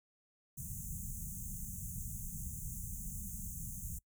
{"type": "band-stop noise", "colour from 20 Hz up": "pink", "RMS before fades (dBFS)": -43, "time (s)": [0.57, 3.99], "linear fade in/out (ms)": 10, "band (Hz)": [210, 6300], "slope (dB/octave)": 96, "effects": ["noise-tail reverb RT60 0.1 s tail -24 dB re dry"]}